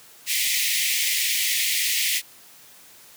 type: high-pass noise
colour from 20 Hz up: pink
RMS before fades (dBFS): -23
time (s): 0.26-2.22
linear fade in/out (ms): 50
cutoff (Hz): 1900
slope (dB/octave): 96
effects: white hiss -49 dBFS RMS until 3.16 s + high-pass 80 Hz 12 dB/octave